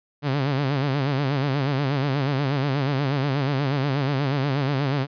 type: tone with vibrato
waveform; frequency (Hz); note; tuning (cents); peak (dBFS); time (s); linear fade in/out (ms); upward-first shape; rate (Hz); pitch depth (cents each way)
sawtooth; 138.59; C#3; 0; -17; 0.22-5.07; 50; sine; 8.3; 110
effects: resampled to 11025 Hz